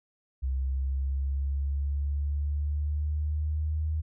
sine linear sweep, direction up, 65.4 to 78.2 Hz, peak -26 dBFS, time 0.42-4.02 s, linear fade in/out 20 ms, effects none

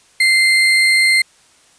sine tone with sample-and-hold, 2085 Hz, C7, 7 cents flat, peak -9 dBFS, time 0.2-1.22 s, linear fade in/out 5 ms, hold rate 6300 Hz, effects white hiss -51 dBFS RMS until 1.78 s + resampled to 22050 Hz

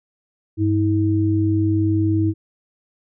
sine tone pair together, 100 / 320.9 Hz, G2 / E4, +35 / -46 cents, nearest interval octave + minor sixth, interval 2019 cents, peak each -18 dBFS, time 0.57-2.34 s, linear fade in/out 50 ms, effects none

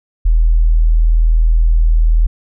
sine tone, 40.44 Hz, E1, 32 cents flat, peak -7 dBFS, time 0.25-2.27 s, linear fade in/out 10 ms, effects none

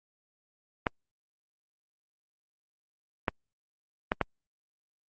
clicks, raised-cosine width 0.5 ms, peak -10 dBFS, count 4, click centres 0.868 / 3.282 / 4.119 / 4.213 s, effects Opus 32 kbps

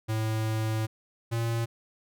square tone pair in turn, 110 / 115.61 Hz, A2 / A#2, 0 / -14 cents, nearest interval minor second, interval 86 cents, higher second, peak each -27 / -27 dBFS, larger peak neither, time 0.08-0.87 / 1.31-1.66 s, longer first, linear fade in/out 20 ms, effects none

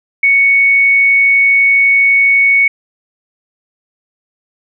sine tone, 2222 Hz, C#7, 4 cents sharp, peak -6 dBFS, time 0.23-2.68 s, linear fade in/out 5 ms, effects none

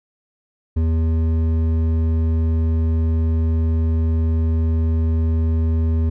sine tone with hard clipping, 80.9 Hz, E2, 32 cents flat, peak -17 dBFS, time 0.76-6.1 s, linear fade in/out 10 ms, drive 9 dB, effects none

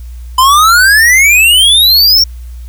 square exponential sweep, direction up, 1006 to 5588 Hz, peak -4 dBFS, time 0.38-2.24 s, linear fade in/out 5 ms, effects added 60 Hz sine -23 dBFS peak until 2.68 s + white hiss -46 dBFS RMS until 2.68 s

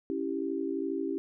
sine chord, C# diminished, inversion none, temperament equal, 277.2 / 329.6 / 392 Hz, C#4 / E4 / G4, 0 / 0 / 0 cents, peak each -34 dBFS, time 0.1-1.18 s, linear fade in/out 0 ms, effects none

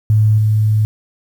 sine tone with level steps, 107.6 Hz, A2, 38 cents flat, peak -8 / -10 dBFS, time 0.1-0.85 s, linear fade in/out 0 ms, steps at 0.38 s, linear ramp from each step 2 ms, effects 7-bit

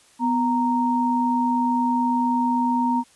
sine tone pair together, 248 / 929 Hz, B3 / A#5, +7 / -6 cents, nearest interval octave + major seventh, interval 2287 cents, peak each -21 / -21 dBFS, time 0.19-3.04 s, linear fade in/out 50 ms, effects white hiss -55 dBFS RMS until 3.15 s + resampled to 24000 Hz

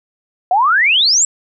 sine exponential sweep, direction up, 697 to 7850 Hz, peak -9 dBFS, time 0.51-1.25 s, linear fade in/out 2 ms, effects none

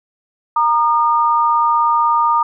sine tone pair together, 932.3 / 1216 Hz, A#5 / D#6, 0 / -40 cents, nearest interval perfect fourth, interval 460 cents, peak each -14 dBFS, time 0.56-2.43 s, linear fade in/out 5 ms, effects none

